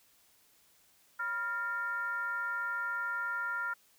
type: tone with frequency modulation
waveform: sine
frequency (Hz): 1396.9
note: F6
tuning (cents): 0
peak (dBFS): -32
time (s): 1.19-3.74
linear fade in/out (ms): 10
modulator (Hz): 423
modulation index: 0.63
effects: white hiss -66 dBFS RMS until 3.98 s